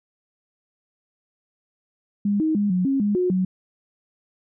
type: tone with pitch steps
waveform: sine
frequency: 203.4 / 314.7 / 205 / 182 / 271.9 / 205.8 / 362.5 / 185.7 Hz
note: G#3 / D#4 / G#3 / F#3 / C#4 / G#3 / F#4 / F#3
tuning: -36 / +20 / -22 / -28 / -33 / -16 / -35 / +7 cents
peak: -18 dBFS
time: 2.25-3.45 s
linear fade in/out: 5 ms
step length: 150 ms
effects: none